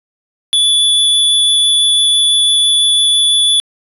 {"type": "tone", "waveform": "square", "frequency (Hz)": 3451, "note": "A7", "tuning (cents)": -34, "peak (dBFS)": -9, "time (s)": [0.53, 3.6], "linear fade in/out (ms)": 0, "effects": ["resampled to 32000 Hz"]}